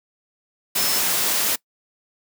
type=tone in noise; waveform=sine; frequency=5270 Hz; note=E8; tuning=1 cent flat; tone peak=-26 dBFS; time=0.78-0.99 s; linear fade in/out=10 ms; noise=white; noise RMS=-21 dBFS; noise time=0.75-1.56 s; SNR=-8 dB; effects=noise-tail reverb RT60 0.1 s tail -23 dB re dry + high-pass 150 Hz 12 dB/octave